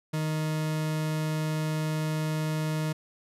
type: tone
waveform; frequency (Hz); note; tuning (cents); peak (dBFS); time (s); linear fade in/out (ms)
40% pulse; 155.56; D#3; 0; -26; 0.13-2.93; 10
effects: resampled to 32000 Hz